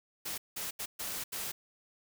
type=noise bursts at uneven times; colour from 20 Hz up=white; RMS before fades=-38 dBFS; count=5; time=0.25-0.38 / 0.56-0.71 / 0.79-0.86 / 0.99-1.24 / 1.32-1.52 s; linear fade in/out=10 ms; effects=none